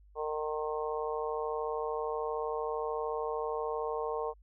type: harmonic tone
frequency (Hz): 153.1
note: D#3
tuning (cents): -28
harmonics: 3 / 4 / 5 / 6 / 7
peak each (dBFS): -34 / -40 / -41 / -41 / -40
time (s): 0.15-4.34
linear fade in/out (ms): 50
effects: added 50 Hz sine -56 dBFS peak until 4.42 s